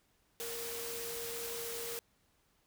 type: tone in noise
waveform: sine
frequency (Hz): 466.2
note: A#4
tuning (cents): 0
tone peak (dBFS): -43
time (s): 0.4-1.99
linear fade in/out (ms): 0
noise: white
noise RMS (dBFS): -42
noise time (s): 0.4-1.99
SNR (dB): -4
effects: pink hiss -73 dBFS RMS until 2.66 s